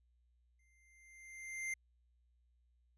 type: tone with exponential growth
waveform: square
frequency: 2093 Hz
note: C7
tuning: in tune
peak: -37 dBFS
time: 0.59-1.74 s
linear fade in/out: 5 ms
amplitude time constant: 250 ms
effects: added 60 Hz sine -70 dBFS peak until 2.97 s + resampled to 24000 Hz